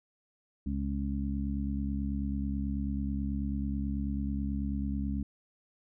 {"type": "harmonic tone", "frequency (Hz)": 69.2, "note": "C#2", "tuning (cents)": -2, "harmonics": [1, 2, 3, 4], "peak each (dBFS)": [-33, -41, -34, -38], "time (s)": [0.66, 5.23], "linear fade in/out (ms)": 5, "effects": []}